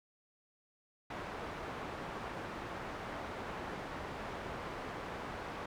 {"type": "low-pass noise", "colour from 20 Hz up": "white", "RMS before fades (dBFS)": -43, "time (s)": [1.1, 5.66], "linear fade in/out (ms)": 5, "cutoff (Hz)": 1200, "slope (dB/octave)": 12, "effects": []}